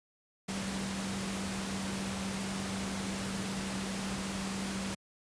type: tone in noise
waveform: sine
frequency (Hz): 193.7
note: G3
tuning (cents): -20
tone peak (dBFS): -36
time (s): 0.48-4.95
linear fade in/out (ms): 10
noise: pink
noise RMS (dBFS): -38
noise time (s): 0.48-4.95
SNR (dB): -1
effects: high-pass 80 Hz 12 dB/octave + resampled to 22050 Hz